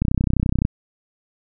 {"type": "click train", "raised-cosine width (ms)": 5, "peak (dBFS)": -6, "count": 21, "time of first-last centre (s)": [0.02, 0.651], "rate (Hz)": 31.7, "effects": []}